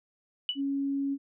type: tone with exponential decay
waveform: sine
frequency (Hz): 2960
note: F#7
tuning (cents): 0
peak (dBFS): -23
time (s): 0.49-0.61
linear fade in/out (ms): 1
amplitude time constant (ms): 25
type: tone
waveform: sine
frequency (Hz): 277.2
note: C#4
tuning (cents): 0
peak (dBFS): -27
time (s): 0.55-1.18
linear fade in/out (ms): 50
effects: none